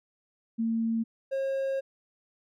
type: tone pair in turn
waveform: sine / triangle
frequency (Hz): 226.9 / 539.7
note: A#3 / C#5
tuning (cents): -47 / -46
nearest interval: octave + minor third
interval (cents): 1501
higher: second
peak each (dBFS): -25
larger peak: neither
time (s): 0.58-1.04 / 1.31-1.81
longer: second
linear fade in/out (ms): 20
effects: none